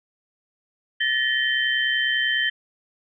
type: tone cluster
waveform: sine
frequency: 1752 / 1882 / 3103 Hz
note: A6 / A#6 / G7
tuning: -8 / +16 / -18 cents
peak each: -24 dBFS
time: 1-2.5 s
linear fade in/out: 10 ms
effects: none